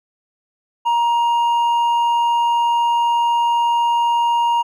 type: tone with hard clipping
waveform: sine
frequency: 942 Hz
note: A#5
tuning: 18 cents sharp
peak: -15 dBFS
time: 0.85-4.63 s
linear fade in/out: 20 ms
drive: 4 dB
effects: none